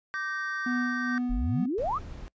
triangle chord, G minor, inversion second, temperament equal with one note detuned, 1174.7 / 1550 / 1864.7 Hz, D6 / G6 / Bb6, 0 / -20 / 0 cents, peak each -35 / -30 / -36 dBFS, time 0.14-1.18 s, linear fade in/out 0 ms
triangle tone with tremolo, 246.9 Hz, B3, in tune, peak -24 dBFS, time 0.66-1.66 s, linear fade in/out 5 ms, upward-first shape sine, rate 2.3 Hz, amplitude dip 45%
sine exponential sweep, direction up, 33.02 to 1356 Hz, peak -26 dBFS, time 1.29-1.99 s, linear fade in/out 20 ms
brown noise, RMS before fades -40 dBFS, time 1.78-2.28 s, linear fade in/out 0 ms
effects noise-tail reverb RT60 0.1 s tail -25 dB re dry + resampled to 16000 Hz

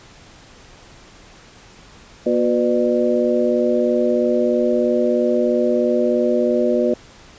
harmonic tone with a mistuned harmonic, 120 Hz, B2, 49 cents flat, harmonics 2 / 3 / 4 / 5, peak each -20 / -20 / -20 / -20 dBFS, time 2.26-6.94 s, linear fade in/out 5 ms, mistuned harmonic 4, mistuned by +60 cents, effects pink hiss -45 dBFS RMS until 7.38 s + resampled to 16000 Hz

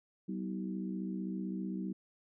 harmonic tone with a mistuned harmonic, 63.6 Hz, C2, 48 cents flat, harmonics 3 / 4 / 5 / 6, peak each -37 / -43 / -42 / -51 dBFS, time 0.28-1.93 s, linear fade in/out 10 ms, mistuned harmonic 4, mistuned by -56 cents, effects none

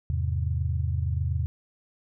sine chord, E augmented, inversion none, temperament equal, 82.41 / 103.83 / 130.81 Hz, E2 / G#2 / B#2, 0 / 0 / 0 cents, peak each -26 / -31 / -30 dBFS, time 0.1-1.46 s, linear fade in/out 0 ms, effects none

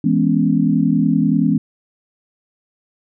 sine chord, C# minor seventh, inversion first, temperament equal, 164.81 / 207.7 / 246.9 / 277.2 Hz, E3 / G#3 / B3 / C#4, 0 / 0 / 0 / 0 cents, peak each -18 dBFS, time 0.04-1.58 s, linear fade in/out 5 ms, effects none

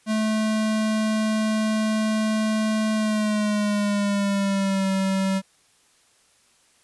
square tone with pitch glide, 217.1 to 192.3 Hz, A3 to G3, -23 to -33 cents, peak -21 dBFS, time 0.06-5.42 s, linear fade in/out 50 ms, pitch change -210 cents, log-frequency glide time 2.94-4.89 s, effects white hiss -60 dBFS RMS until 6.83 s + resampled to 24000 Hz

